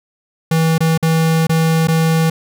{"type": "tone with dropouts", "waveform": "square", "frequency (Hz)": 162, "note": "E3", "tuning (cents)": -30, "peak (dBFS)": -12, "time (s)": [0.51, 2.3], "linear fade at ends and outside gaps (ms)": 5, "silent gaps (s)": [[0.781, 0.805], [0.977, 1.026], [1.47, 1.494], [1.873, 1.883]], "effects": []}